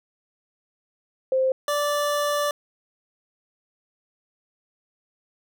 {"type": "tone pair in turn", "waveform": ["sine", "25% pulse"], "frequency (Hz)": [523.3, 584.3], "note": ["C5", "D5"], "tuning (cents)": [0, -9], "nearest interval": "major second", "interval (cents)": 191, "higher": "second", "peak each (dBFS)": -18, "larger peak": "neither", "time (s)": [[1.32, 1.52], [1.68, 2.51]], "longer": "second", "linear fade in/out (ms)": 2, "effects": []}